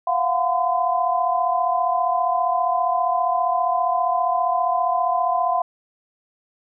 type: tone cluster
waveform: sine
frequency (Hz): 691 / 726 / 1019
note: F5 / F#5 / C6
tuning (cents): -19 / -33 / -46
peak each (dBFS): -22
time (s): 0.07-5.62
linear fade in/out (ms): 5
effects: none